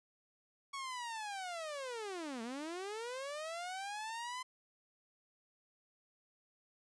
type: linear two-way sweep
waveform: sawtooth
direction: down then up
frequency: 1118 to 220 to 1028 Hz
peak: -37 dBFS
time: 0.73-4.43 s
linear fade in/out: 10 ms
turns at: 2.42 s
effects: resampled to 22050 Hz + 13-bit